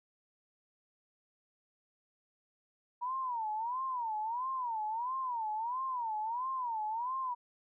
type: tone with vibrato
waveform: sine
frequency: 950 Hz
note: A#5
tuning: 33 cents sharp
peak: -33 dBFS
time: 3.01-7.35 s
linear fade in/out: 20 ms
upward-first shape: sine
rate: 1.5 Hz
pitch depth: 190 cents each way
effects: none